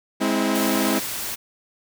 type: chord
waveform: sawtooth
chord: Ab augmented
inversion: none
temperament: equal with one note detuned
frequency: 207.7 / 261.6 / 324.2 Hz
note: Ab3 / C4 / E4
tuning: 0 / 0 / -29 cents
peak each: -20 / -20 / -20 dBFS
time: 0.2-1 s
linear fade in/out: 20 ms
type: noise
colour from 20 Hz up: white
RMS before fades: -29 dBFS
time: 0.54-1.36 s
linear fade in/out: 20 ms
effects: none